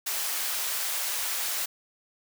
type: high-pass noise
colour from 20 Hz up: white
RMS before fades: -30 dBFS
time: 0.06-1.66 s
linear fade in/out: 10 ms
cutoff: 670 Hz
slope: 12 dB/octave
effects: none